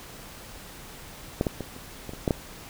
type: clicks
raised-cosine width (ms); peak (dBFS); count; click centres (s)
2; -9 / -11 / -18 / -29 / -22 / -24 / -9 / -8; 8; 1.411 / 1.468 / 1.607 / 1.764 / 2.093 / 2.135 / 2.278 / 2.308
effects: pink hiss -44 dBFS RMS until 2.69 s